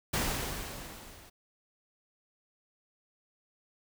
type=noise with level ramp; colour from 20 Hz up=pink; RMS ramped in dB=-29 to -54 dBFS; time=0.13-1.3 s; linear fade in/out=10 ms; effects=none